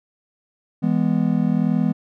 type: chord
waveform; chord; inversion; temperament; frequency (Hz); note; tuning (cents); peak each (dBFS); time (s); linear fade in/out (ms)
triangle; E major; none; just; 164.81 / 206 / 247.2; E3 / G#3 / B3; 0 / -14 / +2; -19; 0.82-1.93; 20
effects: none